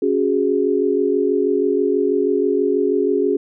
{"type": "chord", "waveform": "sine", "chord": "C# suspended fourth", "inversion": "none", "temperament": "just", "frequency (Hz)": [277.2, 369.6, 415.8], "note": ["C#4", "F#4", "G#4"], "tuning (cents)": [0, -2, 2], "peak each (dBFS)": [-21, -19, -18], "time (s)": [0.02, 3.37], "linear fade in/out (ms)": 5, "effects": []}